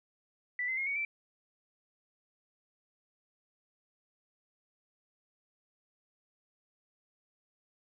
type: tone with pitch steps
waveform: sine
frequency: 1975.5 / 2059 / 2147 / 2238 / 2333 Hz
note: B6 / C7 / C7 / C#7 / D7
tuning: 0 / -28 / +44 / +16 / -12 cents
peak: -31 dBFS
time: 0.59-1.05 s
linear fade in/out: 2 ms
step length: 92 ms
effects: none